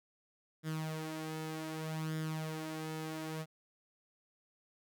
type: tone with flanger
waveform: sawtooth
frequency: 157.7 Hz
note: D#3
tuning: 24 cents sharp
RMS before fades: -40 dBFS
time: 0.63-3.46 s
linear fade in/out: 50 ms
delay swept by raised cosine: 0.57 to 4.07 ms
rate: 0.65 Hz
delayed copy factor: +0.6
effects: none